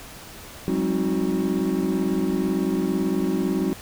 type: tone cluster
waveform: triangle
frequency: 184 / 202 / 268 / 316.7 / 369 Hz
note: F#3 / G#3 / C4 / D#4 / F#4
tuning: -9 / -48 / +42 / +31 / -5 cents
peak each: -25 dBFS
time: 0.68-3.73 s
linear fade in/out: 0 ms
effects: tanh soft clip ceiling -8 dBFS + pink hiss -41 dBFS RMS until 3.81 s